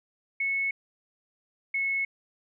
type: tone pair in turn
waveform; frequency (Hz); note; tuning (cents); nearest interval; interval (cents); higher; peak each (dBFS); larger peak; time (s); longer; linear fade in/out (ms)
sine; 2200 / 2192; C#7 / C#7; -14 / -20; unison; 6; first; -25; neither; 0.4-0.71 / 1.74-2.05; neither; 5
effects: none